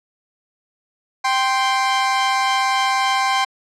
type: tone pair together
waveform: sawtooth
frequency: 784 / 1046.5 Hz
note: G5 / C6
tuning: 0 / 0 cents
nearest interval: perfect fourth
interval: 500 cents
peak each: -15 dBFS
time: 1.24-3.45 s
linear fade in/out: 10 ms
effects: low-pass 6000 Hz 12 dB/octave